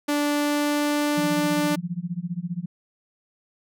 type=tone with pitch glide; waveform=sawtooth; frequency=292.2 to 295.3 Hz; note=D4 to D4; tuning=-9 to +10 cents; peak=-17 dBFS; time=0.08-1.76 s; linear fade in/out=10 ms; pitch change=+19 cents; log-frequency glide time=0.2-1.46 s
type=tone with tremolo; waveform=sine; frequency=174.61 Hz; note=F3; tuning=in tune; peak=-23 dBFS; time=1.17-2.66 s; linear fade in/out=10 ms; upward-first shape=sine; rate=15 Hz; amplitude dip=95%
effects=none